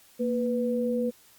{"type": "tone pair together", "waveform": "sine", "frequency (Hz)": [233.1, 493.9], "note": ["A#3", "B4"], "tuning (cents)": [0, 0], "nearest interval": "octave + minor second", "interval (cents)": 1300, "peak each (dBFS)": -27, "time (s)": [0.19, 1.11], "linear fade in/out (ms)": 20, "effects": ["white hiss -57 dBFS RMS until 1.38 s", "Opus 48 kbps"]}